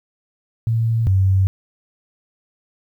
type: tone pair in turn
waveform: sine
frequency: 113.9 / 95.49 Hz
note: A#2 / G2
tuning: -40 / -45 cents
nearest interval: minor third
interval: 305 cents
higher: first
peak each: -15 / -12 dBFS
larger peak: second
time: 0.67-1.07 / 1.07-1.47 s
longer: neither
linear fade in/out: 0 ms
effects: 9-bit